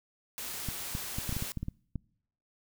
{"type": "noise", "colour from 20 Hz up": "white", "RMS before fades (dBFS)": -39, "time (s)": [0.38, 1.52], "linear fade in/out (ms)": 0}
{"type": "clicks", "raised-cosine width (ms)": 5, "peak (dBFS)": -22, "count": 11, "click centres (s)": [0.687, 0.951, 1.185, 1.293, 1.326, 1.366, 1.424, 1.573, 1.63, 1.684, 1.957]}
{"effects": ["noise-tail reverb RT60 0.7 s tail -26 dB re dry"]}